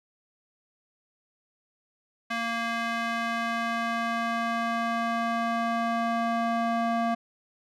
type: tone with band-pass filter sweep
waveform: square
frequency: 231.2 Hz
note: A#3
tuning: 14 cents flat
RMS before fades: -28 dBFS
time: 2.3-7.15 s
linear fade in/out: 10 ms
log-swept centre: 1800 to 790 Hz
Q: 1.1
effects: none